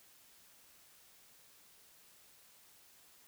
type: silence
effects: white hiss -63 dBFS RMS until 3.27 s